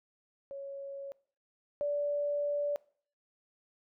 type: tone pair in turn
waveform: sine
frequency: 554.4 / 580.3 Hz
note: C#5 / D5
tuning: 0 / -21 cents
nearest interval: minor second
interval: 79 cents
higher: second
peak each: -39 / -29 dBFS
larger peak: second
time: 0.51-1.12 / 1.81-2.76 s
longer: second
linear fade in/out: 0 ms
effects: noise-tail reverb RT60 0.5 s tail -22 dB re dry